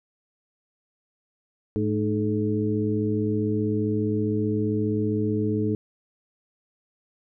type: harmonic tone with a mistuned harmonic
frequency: 107.1 Hz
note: A2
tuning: 46 cents flat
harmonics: 1 / 2 / 3 / 4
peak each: -27 / -27 / -27 / -28 dBFS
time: 1.76-5.75 s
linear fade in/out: 0 ms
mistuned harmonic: 3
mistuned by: -65 cents
effects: none